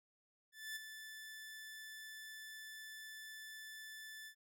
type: tone with ADSR envelope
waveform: sawtooth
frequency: 1752 Hz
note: A6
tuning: 8 cents flat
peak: -38 dBFS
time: 0.52-4.35 s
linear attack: 240 ms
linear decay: 17 ms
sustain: -8 dB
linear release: 82 ms
effects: none